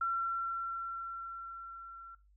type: tone with level ramp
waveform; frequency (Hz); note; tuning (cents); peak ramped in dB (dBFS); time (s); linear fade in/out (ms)
sine; 1358; F6; -49; -29 to -47; 0.01-2.15; 5
effects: noise-tail reverb RT60 0.2 s tail -17 dB re dry + added 50 Hz sine -62 dBFS peak until 2.36 s